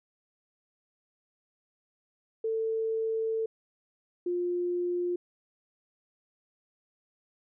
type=tone pair in turn; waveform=sine; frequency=445.9 / 353.2 Hz; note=A4 / F4; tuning=+23 / +20 cents; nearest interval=major third; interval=403 cents; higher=first; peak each=-27 dBFS; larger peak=neither; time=2.44-3.46 / 4.26-5.16 s; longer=first; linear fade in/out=5 ms; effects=none